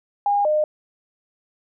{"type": "tone pair in turn", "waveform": "sine", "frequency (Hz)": [813, 609.1], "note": ["G#5", "D#5"], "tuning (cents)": [-37, -37], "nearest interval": "perfect fourth", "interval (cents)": 500, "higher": "first", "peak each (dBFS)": -16, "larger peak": "neither", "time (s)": [[0.26, 0.45], [0.45, 0.64]], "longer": "neither", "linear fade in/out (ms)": 2, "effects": []}